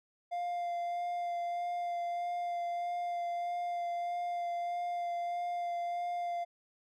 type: tone with vibrato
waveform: triangle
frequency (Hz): 698.5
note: F5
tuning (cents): 0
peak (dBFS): -31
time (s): 0.31-6.45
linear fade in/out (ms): 20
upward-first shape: sine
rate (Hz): 1.6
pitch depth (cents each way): 12
effects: none